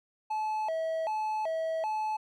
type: tone with vibrato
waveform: triangle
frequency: 747 Hz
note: F#5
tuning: 16 cents sharp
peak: -27 dBFS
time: 0.3-2.17 s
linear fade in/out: 10 ms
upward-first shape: square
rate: 1.3 Hz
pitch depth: 250 cents each way
effects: none